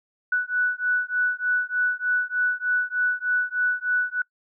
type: beating tone pair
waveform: sine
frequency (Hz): 1480 / 1483.3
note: F#6 / F#6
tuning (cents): 0 / +4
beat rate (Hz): 3.3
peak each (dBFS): -24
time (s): 0.32-4.22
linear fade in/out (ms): 5
effects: noise-tail reverb RT60 0.1 s tail -24 dB re dry